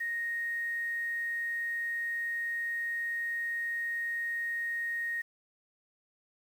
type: tone with quantisation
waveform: sine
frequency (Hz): 1864.7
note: A#6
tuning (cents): 0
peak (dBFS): -31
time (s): 0-5.22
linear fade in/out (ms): 10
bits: 9
effects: none